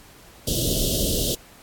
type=band-stop noise; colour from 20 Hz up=pink; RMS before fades=-23 dBFS; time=0.47-1.35 s; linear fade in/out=5 ms; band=640 to 2900 Hz; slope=96 dB/octave; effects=pink hiss -49 dBFS RMS until 1.62 s + AAC 64 kbps